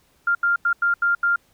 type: tone bursts at uneven times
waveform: sine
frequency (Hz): 1396.9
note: F6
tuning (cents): 0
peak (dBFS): -16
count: 6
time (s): 0.27-0.35 / 0.43-0.56 / 0.65-0.73 / 0.82-0.94 / 1.02-1.15 / 1.23-1.36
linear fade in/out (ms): 5
effects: pink hiss -61 dBFS RMS until 1.53 s